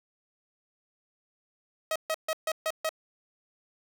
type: tone bursts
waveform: sawtooth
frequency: 635 Hz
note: D#5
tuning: 35 cents sharp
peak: -23 dBFS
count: 6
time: 1.91-2.892 s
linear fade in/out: 2 ms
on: 47 ms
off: 140 ms
effects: none